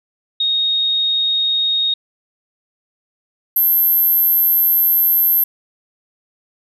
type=tone pair in turn; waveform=sine; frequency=3729 / 12685 Hz; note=A#7 / G9; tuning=0 / +19 cents; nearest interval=octave + major sixth; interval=2119 cents; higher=second; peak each=-14 / -11 dBFS; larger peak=second; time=0.4-1.94 / 3.56-5.44 s; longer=second; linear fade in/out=5 ms; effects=none